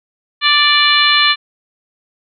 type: harmonic tone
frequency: 587.3 Hz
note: D5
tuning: in tune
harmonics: 2 / 3 / 4 / 5 / 6 / 7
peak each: -16 / -16 / -16 / -16 / -16 / -16 dBFS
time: 0.41-1.36 s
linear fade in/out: 50 ms
effects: none